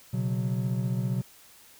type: chord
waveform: triangle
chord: B suspended second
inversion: none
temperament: equal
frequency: 123.47 / 138.59 / 185 Hz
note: B2 / C#3 / F#3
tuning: 0 / 0 / 0 cents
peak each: -26 / -31 / -29 dBFS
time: 0.13-1.22 s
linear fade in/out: 10 ms
effects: white hiss -54 dBFS RMS until 1.79 s